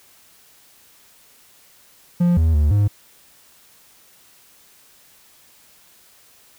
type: tone with pitch steps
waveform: triangle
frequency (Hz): 174.7 / 80.6 / 74.5 / 102.6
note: F3 / E2 / D2 / G#2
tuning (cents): +1 / -38 / +25 / -21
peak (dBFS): -11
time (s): 2.2-2.88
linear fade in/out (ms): 10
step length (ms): 170
effects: white hiss -52 dBFS RMS until 6.58 s